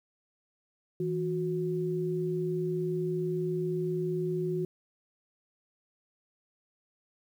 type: tone pair together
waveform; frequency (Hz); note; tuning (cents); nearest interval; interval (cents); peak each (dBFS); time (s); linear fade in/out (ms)
sine; 162.59 / 365; E3 / F#4; -24 / -24; octave + major second; 1400; -32 / -30; 1-4.65; 2
effects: 10-bit